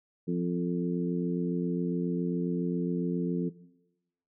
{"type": "harmonic tone with a mistuned harmonic", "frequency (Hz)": 87.31, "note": "F2", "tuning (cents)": 0, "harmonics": [2, 3, 4, 5], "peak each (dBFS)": [-29, -33, -35, -37], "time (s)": [0.27, 3.5], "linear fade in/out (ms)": 20, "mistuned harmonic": 5, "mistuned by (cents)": 18, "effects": ["noise-tail reverb RT60 0.9 s tail -18 dB re dry"]}